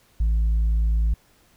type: tone with tanh clipping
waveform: triangle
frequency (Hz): 55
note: A1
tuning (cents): 0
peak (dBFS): -18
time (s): 0.2-1.14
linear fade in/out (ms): 5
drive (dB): 7
effects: pink hiss -59 dBFS RMS until 1.56 s